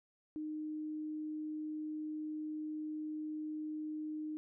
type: tone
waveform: sine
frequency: 307.3 Hz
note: D#4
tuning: 21 cents flat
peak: -38 dBFS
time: 0.36-4.37 s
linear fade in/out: 0 ms
effects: none